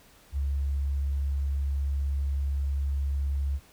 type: tone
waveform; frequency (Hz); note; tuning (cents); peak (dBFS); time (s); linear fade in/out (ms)
sine; 69.6; C#2; +8; -25; 0.32-3.6; 50
effects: pink hiss -57 dBFS RMS until 3.72 s